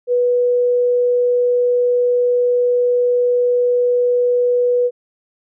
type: tone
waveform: sine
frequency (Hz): 490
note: B4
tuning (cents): -14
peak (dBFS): -12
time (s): 0.07-4.91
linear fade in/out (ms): 50
effects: none